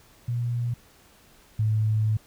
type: tone pair in turn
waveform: sine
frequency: 119.8 / 108.47 Hz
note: A#2 / A2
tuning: +48 / -24 cents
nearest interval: major second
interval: 172 cents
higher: first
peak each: -24 / -20 dBFS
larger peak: second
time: 0.28-0.74 / 1.59-2.17 s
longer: second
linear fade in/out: 5 ms
effects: pink hiss -56 dBFS RMS until 2.26 s